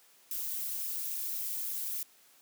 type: noise with flanger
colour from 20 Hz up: violet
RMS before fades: -36 dBFS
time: 0.31-2.03 s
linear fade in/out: 2 ms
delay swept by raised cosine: 0.33 to 5.73 ms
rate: 3.6 Hz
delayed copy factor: +0.6
effects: white hiss -62 dBFS RMS until 2.41 s + high-pass 200 Hz 12 dB/octave